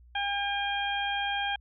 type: harmonic tone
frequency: 805 Hz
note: G5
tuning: 46 cents sharp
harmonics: 1 / 2 / 3 / 4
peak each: -31 / -33 / -37 / -34 dBFS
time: 0.15-1.56 s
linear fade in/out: 5 ms
effects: added 60 Hz sine -52 dBFS peak until 1.6 s